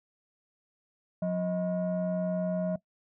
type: tone pair together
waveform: sine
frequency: 180 / 629.3 Hz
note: F#3 / D#5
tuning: -47 / +19 cents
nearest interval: octave + minor seventh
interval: 2166 cents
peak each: -27 / -29 dBFS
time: 1.22-2.76 s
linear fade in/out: 5 ms
effects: noise-tail reverb RT60 0.1 s tail -19 dB re dry + tanh soft clip ceiling -24 dBFS